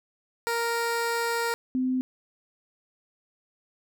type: tone pair in turn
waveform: 15% pulse / sine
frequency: 466.2 / 256.7 Hz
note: A#4 / C4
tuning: 0 / -33 cents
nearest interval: minor seventh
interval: 1033 cents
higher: first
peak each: -19 / -23 dBFS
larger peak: first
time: 0.47-1.54 / 1.75-2.01 s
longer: first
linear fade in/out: 0 ms
effects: none